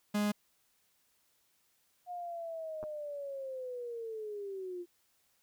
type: tone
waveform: 45% pulse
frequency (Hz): 207.7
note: G#3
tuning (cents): 0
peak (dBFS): -29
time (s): 0.14-0.32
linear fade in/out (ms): 10
type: linear sweep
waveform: sine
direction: down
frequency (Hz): 720 to 345.5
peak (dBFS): -38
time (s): 2.06-4.86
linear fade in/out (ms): 50
type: clicks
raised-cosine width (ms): 1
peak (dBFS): -32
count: 2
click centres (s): 2.829 / 2.838
effects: white hiss -73 dBFS RMS until 5.42 s